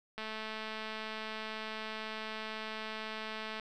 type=click train; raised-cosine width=0.3 ms; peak=-25 dBFS; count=746; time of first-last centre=0.18-3.597 s; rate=218 Hz; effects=none